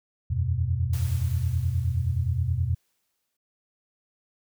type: chord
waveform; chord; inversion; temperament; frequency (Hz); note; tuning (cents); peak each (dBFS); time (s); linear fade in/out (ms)
sine; E suspended second; none; equal with one note detuned; 82.41 / 91.91 / 123.47; E2 / F#2 / B2; 0 / -11 / 0; -27; 0.3-2.75; 10
type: noise with exponential decay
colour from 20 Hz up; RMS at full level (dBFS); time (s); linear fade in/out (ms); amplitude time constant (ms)
white; -41; 0.93-3.37; 5; 530
effects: none